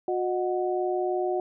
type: tone cluster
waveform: sine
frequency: 362.7 / 616 / 739 Hz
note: F#4 / D#5 / F#5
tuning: -34 / -17 / -2 cents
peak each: -26 / -32 / -30 dBFS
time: 0.08-1.4 s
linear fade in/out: 2 ms
effects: none